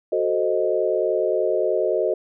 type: chord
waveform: sine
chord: F# diminished seventh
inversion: none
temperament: equal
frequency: 370 / 440 / 523.3 / 622.3 Hz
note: F#4 / A4 / C5 / Eb5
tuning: 0 / 0 / 0 / 0 cents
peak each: -24 / -24 / -25 / -23 dBFS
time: 0.12-2.14 s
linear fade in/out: 5 ms
effects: none